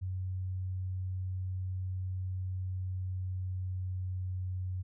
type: tone with pitch glide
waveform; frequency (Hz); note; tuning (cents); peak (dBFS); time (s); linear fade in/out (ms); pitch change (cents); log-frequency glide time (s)
sine; 92.9 to 92.21; F#2 to F#2; +7 to -5; -33; 0.01-4.83; 20; -12; 2.5-4.48
effects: none